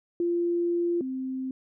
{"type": "tone pair in turn", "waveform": "sine", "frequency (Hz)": [345.2, 261.2], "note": ["F4", "C4"], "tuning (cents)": [-20, -3], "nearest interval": "perfect fourth", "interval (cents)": 483, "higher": "first", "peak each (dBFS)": [-23, -29], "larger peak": "first", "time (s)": [[0.2, 1.01], [1.01, 1.51]], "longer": "first", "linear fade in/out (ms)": 2, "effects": []}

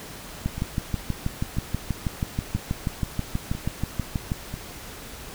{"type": "two click trains", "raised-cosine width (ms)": 5, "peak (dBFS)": [-19, -12], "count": [5, 25], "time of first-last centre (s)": [[0.58, 4.54], [0.46, 4.319]], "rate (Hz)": [1.01, 6.22], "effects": ["pink hiss -40 dBFS RMS until 5.34 s"]}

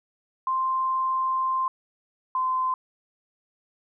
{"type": "tone pair in turn", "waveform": "sine", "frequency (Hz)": [1046.5, 1032.1], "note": ["C6", "C6"], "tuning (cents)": [0, -24], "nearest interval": "unison", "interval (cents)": 24, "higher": "first", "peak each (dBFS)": -22, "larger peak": "neither", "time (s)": [[0.47, 1.68], [2.35, 2.74]], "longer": "first", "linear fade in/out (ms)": 2, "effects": []}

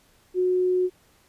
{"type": "tone", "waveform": "sine", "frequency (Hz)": 365.4, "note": "F#4", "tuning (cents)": -22, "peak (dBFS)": -19, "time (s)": [0.34, 0.9], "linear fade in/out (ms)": 50, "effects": ["pink hiss -60 dBFS RMS until 1.28 s", "resampled to 32000 Hz"]}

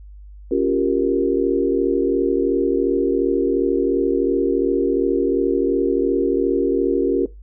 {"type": "chord", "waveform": "sine", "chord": "G half-diminished seventh", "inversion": "second", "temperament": "equal", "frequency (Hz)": [277.2, 349.2, 392, 466.2], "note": ["Db4", "F4", "G4", "Bb4"], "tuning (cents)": [0, 0, 0, 0], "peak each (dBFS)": -21, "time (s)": [0.51, 7.26], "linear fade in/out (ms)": 5, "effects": ["noise-tail reverb RT60 0.2 s tail -17 dB re dry", "added 50 Hz sine -37 dBFS peak until 7.42 s"]}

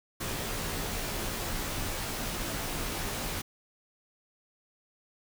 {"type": "noise with comb filter", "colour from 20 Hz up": "pink", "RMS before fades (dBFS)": -34, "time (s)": [0.2, 3.42], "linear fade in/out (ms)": 10, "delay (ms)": 16, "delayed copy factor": -0.6, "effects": []}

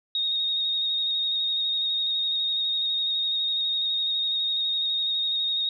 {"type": "tone with vibrato", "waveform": "sine", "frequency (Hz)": 3729, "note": "A#7", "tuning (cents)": 0, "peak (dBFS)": -23, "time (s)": [0.15, 5.69], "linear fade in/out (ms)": 2, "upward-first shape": "square", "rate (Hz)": 12, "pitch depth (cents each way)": 17, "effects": []}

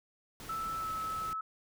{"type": "noise", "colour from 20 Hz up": "pink", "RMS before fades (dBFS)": -47, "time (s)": [0.4, 1.33], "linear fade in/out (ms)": 0}
{"type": "tone with pitch glide", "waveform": "sine", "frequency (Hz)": [1318.5, 1300.3], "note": ["E6", "E6"], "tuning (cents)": [0, -24], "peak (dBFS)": -34, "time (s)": [0.49, 1.41], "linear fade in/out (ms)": 5, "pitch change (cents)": -24, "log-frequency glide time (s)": [0.78, 0.89]}
{"effects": []}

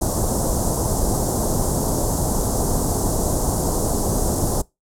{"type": "band-stop noise", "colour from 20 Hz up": "pink", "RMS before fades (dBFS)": -20, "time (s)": [0.01, 4.62], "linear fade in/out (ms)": 10, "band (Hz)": [890, 6600], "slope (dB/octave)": 24, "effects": ["noise-tail reverb RT60 0.2 s tail -22 dB re dry", "low-pass 11000 Hz 12 dB/octave"]}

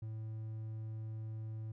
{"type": "tone", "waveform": "triangle", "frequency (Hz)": 110, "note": "A2", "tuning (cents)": 0, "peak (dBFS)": -38, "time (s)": [0.02, 1.72], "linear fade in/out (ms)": 5, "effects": []}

